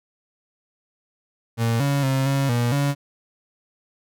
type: tone with pitch steps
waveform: 35% pulse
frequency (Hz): 115.3 / 140.7 / 133.9 / 137.7 / 119.8 / 141.8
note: A#2 / C#3 / C3 / C#3 / A#2 / C#3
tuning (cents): -19 / +26 / +40 / -11 / +48 / +40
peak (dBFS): -17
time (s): 1.57-2.95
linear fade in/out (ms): 50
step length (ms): 230
effects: none